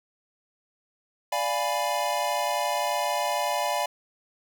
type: chord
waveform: square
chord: D diminished seventh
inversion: none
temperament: equal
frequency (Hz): 587.3 / 698.5 / 830.6 / 987.8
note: D5 / F5 / Ab5 / Cb6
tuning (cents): 0 / 0 / 0 / 0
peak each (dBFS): -31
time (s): 1.32-3.86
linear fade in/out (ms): 5
effects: none